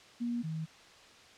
sine tone pair in turn, 238.5 / 159.18 Hz, A#3 / D#3, +40 / +40 cents, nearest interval perfect fifth, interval 700 cents, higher first, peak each -31 / -34 dBFS, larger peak first, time 0.2-0.43 / 0.43-0.66 s, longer neither, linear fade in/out 20 ms, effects white hiss -56 dBFS RMS until 1.37 s + low-pass 5000 Hz 12 dB/octave

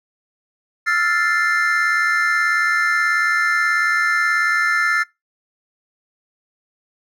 triangle chord, F major seventh, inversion third, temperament equal, 1318.5 / 1396.9 / 1760 / 2093 Hz, E6 / F6 / A6 / C7, 0 / 0 / 0 / 0 cents, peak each -22 / -19 / -17 / -21 dBFS, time 0.86-5.04 s, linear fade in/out 20 ms, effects noise-tail reverb RT60 0.2 s tail -22 dB re dry

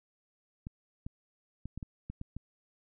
clicks, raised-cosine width 5 ms, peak -27 dBFS, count 8, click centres 0.669 / 1.065 / 1.656 / 1.776 / 1.828 / 2.1 / 2.214 / 2.366 s, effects none

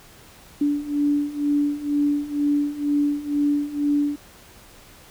sine beating tone pair, 289 / 291.1 Hz, D4 / D4, -28 / -15 cents, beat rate 2.1 Hz, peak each -24 / -21 dBFS, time 0.61-4.16 s, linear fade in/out 5 ms, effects pink hiss -48 dBFS RMS until 5.1 s

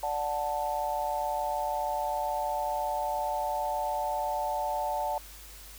sine chord, D major, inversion none, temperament just, 587.3 / 734.2 / 881 Hz, D5 / F#5 / A5, 0 / -14 / +2 cents, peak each -34 / -33 / -31 dBFS, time 0.03-5.18 s, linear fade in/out 2 ms, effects added 50 Hz sine -49 dBFS peak until 5.78 s + white hiss -49 dBFS RMS until 5.78 s

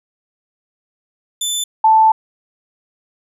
20% pulse / sine tone pair in turn, 3520 / 880 Hz, A7 / A5, 0 / 0 cents, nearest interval 2 octaves, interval 2400 cents, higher first, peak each -12 / -7 dBFS, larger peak second, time 1.41-1.64 / 1.84-2.12 s, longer second, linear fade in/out 5 ms, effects none

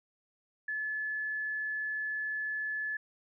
sine tone, 1723 Hz, A6, 37 cents flat, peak -32 dBFS, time 0.68-2.97 s, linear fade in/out 5 ms, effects none

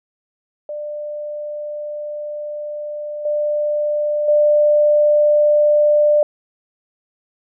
sine tone with level steps, 595 Hz, D5, 22 cents sharp, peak -24 / -16 / -10 dBFS, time 0.69-6.23 s, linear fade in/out 2 ms, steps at 3.25 / 4.28 s, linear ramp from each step 5 ms, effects none

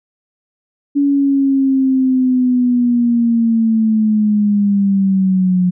sine linear sweep, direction down, 284.7 to 179.2 Hz, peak -10 dBFS, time 0.95-5.71 s, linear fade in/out 20 ms, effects none

